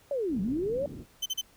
sine linear two-way sweep, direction down then up, 587.3 to 174.61 to 587.3 Hz, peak -27 dBFS, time 0.11-0.86 s, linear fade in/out 2 ms, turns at 0.41 s
white low-pass noise, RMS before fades -42 dBFS, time 0.28-1.06 s, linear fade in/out 50 ms, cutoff 320 Hz, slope 24 dB/octave
30% pulse tone bursts, 3074 Hz, G7, 35 cents flat, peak -25 dBFS, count 3, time 1.22-1.414 s, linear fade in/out 10 ms, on 40 ms, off 37 ms
effects pink hiss -60 dBFS RMS until 1.56 s

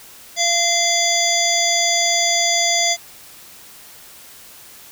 harmonic tone with a mistuned harmonic, 687 Hz, F5, 29 cents flat, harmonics 1 / 3 / 5 / 7 / 9 / 10, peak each -22 / -22 / -22 / -22 / -22 / -22 dBFS, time 0.36-2.97 s, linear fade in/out 50 ms, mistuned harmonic 10, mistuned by +35 cents, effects white hiss -42 dBFS RMS until 4.91 s

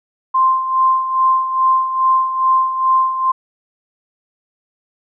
sine tone with tremolo, 1046.5 Hz, C6, in tune, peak -9 dBFS, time 0.34-3.32 s, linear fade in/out 10 ms, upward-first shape sine, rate 2.4 Hz, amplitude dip 65%, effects none

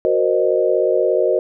sine chord, C half-diminished seventh, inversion second, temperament equal with one note detuned, 370 / 466.2 / 523.3 / 615.1 Hz, Gb4 / Bb4 / C5 / Eb5, 0 / 0 / 0 / -20 cents, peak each -19 dBFS, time 0.05-1.39 s, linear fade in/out 0 ms, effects none

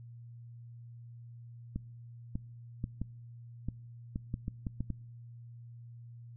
clicks, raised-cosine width 5 ms, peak -22 dBFS, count 11, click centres 1.76 / 2.355 / 2.841 / 3.016 / 3.686 / 4.159 / 4.341 / 4.481 / 4.668 / 4.806 / 4.903 s, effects noise-tail reverb RT60 0.9 s tail -24 dB re dry + added 118 Hz sine -47 dBFS peak until 6.36 s

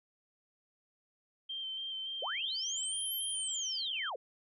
sine tone with vibrato, 3132 Hz, G7, 2 cents flat, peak -37 dBFS, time 1.49-4.1 s, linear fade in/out 10 ms, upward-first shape square, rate 3.5 Hz, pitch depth 19 cents each way
sine linear two-way sweep, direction up then down, 425.1 to 11700 to 425.1 Hz, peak -36 dBFS, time 2.22-4.16 s, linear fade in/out 5 ms, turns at 3.15 s
effects none

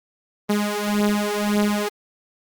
sawtooth beating tone pair, 206.4 / 208.2 Hz, G#3 / G#3, -10 / +5 cents, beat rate 1.8 Hz, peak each -18 dBFS, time 0.49-1.89 s, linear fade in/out 10 ms, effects Opus 24 kbps

